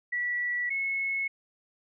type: tone pair in turn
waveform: sine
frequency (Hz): 1949 / 2188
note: B6 / C#7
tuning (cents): -23 / -23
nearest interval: major second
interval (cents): 200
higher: second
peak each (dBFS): -27 / -27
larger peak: neither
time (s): 0.12-0.7 / 0.7-1.28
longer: neither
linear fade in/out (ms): 10
effects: none